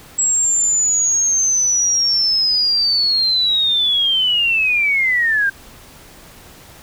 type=linear sweep; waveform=sine; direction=down; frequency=7700 to 1568 Hz; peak=-13 dBFS; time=0.18-5.5 s; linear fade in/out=10 ms; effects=pink hiss -42 dBFS RMS until 6.82 s